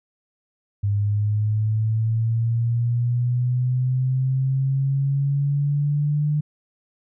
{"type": "linear sweep", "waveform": "sine", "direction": "up", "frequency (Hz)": [101, 150], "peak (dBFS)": -18, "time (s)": [0.83, 6.41], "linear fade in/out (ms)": 10, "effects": []}